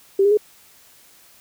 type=tone with pitch steps; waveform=sine; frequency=392 / 406.5 / 421.6 Hz; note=G4 / G#4 / G#4; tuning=0 / -37 / +26 cents; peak=-12 dBFS; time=0.19-0.373 s; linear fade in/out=5 ms; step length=61 ms; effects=white hiss -51 dBFS RMS until 1.4 s